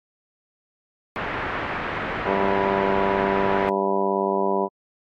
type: low-pass noise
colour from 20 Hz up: white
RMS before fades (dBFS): -28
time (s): 1.16-3.69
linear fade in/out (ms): 0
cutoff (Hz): 2000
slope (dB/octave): 24
type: harmonic tone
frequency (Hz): 98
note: G2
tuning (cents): 0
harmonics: 2 / 3 / 4 / 5 / 6 / 7 / 8 / 9 / 10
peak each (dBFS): -29 / -33 / -24 / -32 / -28 / -29 / -35 / -32 / -26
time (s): 2.24-4.69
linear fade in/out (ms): 50
effects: AAC 64 kbps